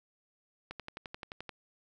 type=click train; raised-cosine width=0.3 ms; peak=-25 dBFS; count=10; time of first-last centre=0.71-1.493 s; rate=11.5 Hz; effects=none